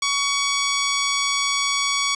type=tone; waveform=10% pulse; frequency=1125 Hz; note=C#6; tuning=25 cents sharp; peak=-11 dBFS; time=0.02-2.15 s; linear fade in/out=5 ms; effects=resampled to 24000 Hz + 7-bit